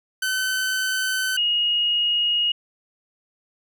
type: tone pair in turn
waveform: sawtooth / sine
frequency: 1523 / 2875 Hz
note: F#6 / F7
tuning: +50 / +50 cents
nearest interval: major seventh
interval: 1100 cents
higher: second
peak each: -18 dBFS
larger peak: neither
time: 0.22-1.37 / 1.37-2.52 s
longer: neither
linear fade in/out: 5 ms
effects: none